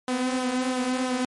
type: tone with flanger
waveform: sawtooth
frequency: 254.2 Hz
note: C4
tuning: 50 cents flat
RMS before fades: -26 dBFS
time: 0.08-1.25 s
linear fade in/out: 2 ms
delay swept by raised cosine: 0.41 to 5.71 ms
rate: 3 Hz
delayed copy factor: -0.5
effects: MP3 48 kbps